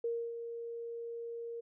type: tone with ADSR envelope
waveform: sine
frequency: 466.2 Hz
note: A#4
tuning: in tune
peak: -31 dBFS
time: 0.04-1.61 s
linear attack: 4 ms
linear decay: 280 ms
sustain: -8 dB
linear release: 14 ms
effects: none